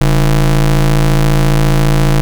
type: ring-modulated tone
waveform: square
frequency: 83.5 Hz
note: E2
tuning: 23 cents sharp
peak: -5 dBFS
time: 0.01-2.21 s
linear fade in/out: 0 ms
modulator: 56.2 Hz
effects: 7-bit